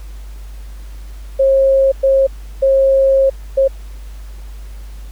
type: tone bursts at uneven times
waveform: sine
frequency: 539 Hz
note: C#5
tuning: 49 cents flat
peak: -8 dBFS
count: 4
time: 1.39-1.92 / 2.03-2.27 / 2.62-3.3 / 3.57-3.68 s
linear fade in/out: 10 ms
effects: added 50 Hz sine -28 dBFS peak until 5.11 s + pink hiss -46 dBFS RMS until 5.11 s